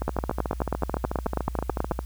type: two click trains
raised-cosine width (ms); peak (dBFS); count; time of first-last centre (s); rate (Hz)
1; -10 / -13; 18 / 28; 0.08-1.912 / 0.02-1.991; 9.28 / 13.7
effects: added 60 Hz sine -32 dBFS peak until 2.05 s + white hiss -54 dBFS RMS until 2.05 s